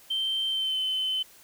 sine tone with pitch glide, 3122 to 3054 Hz, G7 to G7, -8 to -46 cents, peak -24 dBFS, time 0.1-1.23 s, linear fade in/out 10 ms, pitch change -38 cents, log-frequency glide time 0.49-0.79 s, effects tanh soft clip ceiling -22 dBFS + white hiss -54 dBFS RMS until 1.43 s

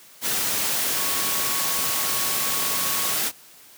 sine tone in noise, 1108.7 Hz, C#6, in tune, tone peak -34 dBFS, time 0.95-3.16 s, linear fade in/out 50 ms, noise white, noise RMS -24 dBFS, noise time 0.21-3.32 s, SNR -13 dB, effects white hiss -49 dBFS RMS until 3.77 s + high-pass 100 Hz 12 dB/octave

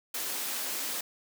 white high-pass noise, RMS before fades -34 dBFS, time 0.14-1.01 s, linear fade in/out 5 ms, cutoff 220 Hz, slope 24 dB/octave, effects none

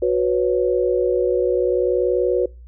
sine chord, F# suspended fourth, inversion none, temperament equal with one note detuned, 367 / 493.9 / 554.4 Hz, F#4 / B4 / C#5, -14 / 0 / 0 cents, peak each -19 / -19 / -23 dBFS, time 0.02-2.46 s, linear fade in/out 5 ms, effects noise-tail reverb RT60 0.3 s tail -25 dB re dry + added 60 Hz sine -38 dBFS peak until 2.67 s

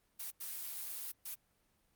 blue noise bursts at uneven times, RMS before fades -43 dBFS, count 3, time 0.19-0.31 / 0.4-1.12 / 1.25-1.35 s, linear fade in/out 10 ms, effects pink hiss -75 dBFS RMS until 1.95 s + Opus 32 kbps

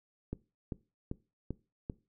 click train, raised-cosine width 3 ms, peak -23 dBFS, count 5, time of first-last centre 0.33-1.899 s, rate 2.55 Hz, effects noise-tail reverb RT60 0.3 s tail -20 dB re dry

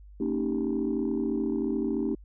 sine chord, Eb dominant seventh, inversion second, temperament equal with one note detuned, 228 / 277.2 / 311.1 / 392 Hz, Bb3 / Db4 / Eb4 / G4, -38 / 0 / 0 / 0 cents, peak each -30 / -30 / -30 / -31 dBFS, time 0.2-2.15 s, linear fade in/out 5 ms, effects tanh soft clip ceiling -19 dBFS + added 50 Hz sine -46 dBFS peak until 2.24 s

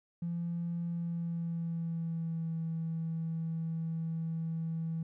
triangle tone with pitch glide, 170.5 to 163.27 Hz, F3 to E3, -41 to -16 cents, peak -29 dBFS, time 0.22-5.03 s, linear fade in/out 5 ms, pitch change -75 cents, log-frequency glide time 0.87-2.56 s, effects tanh soft clip ceiling -30 dBFS

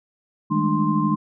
sine tone cluster, 157.4 / 201 / 213.6 / 299.6 / 1049 Hz, D#3 / G3 / G#3 / D4 / C6, +20 / +44 / +49 / +35 / +4 cents, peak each -24 dBFS, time 0.5-1.16 s, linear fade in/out 20 ms, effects none

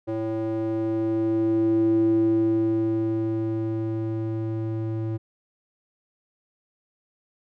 square tone with band-pass filter sweep, 110.9 Hz, A2, 14 cents sharp, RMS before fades -24 dBFS, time 0.07-5.18 s, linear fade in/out 20 ms, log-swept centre 430 to 220 Hz, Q 5.6, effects none

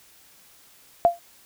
sine tone with exponential decay, 690 Hz, F5, 21 cents flat, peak -9 dBFS, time 1.05-1.19 s, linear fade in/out 0 ms, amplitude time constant 29 ms, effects white hiss -54 dBFS RMS until 1.45 s

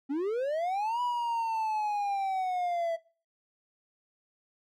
triangle linear two-way sweep, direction up then down, 262.3 to 983 to 657 Hz, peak -26 dBFS, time 0.09-2.97 s, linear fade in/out 20 ms, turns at 1.01 s, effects noise-tail reverb RT60 0.4 s tail -22 dB re dry

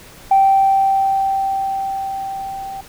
sine tone with level ramp, 779 Hz, G5, 11 cents flat, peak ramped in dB -7 to -26 dBFS, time 0.31-2.81 s, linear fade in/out 5 ms, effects tanh soft clip ceiling -4 dBFS + pink hiss -41 dBFS RMS until 2.88 s

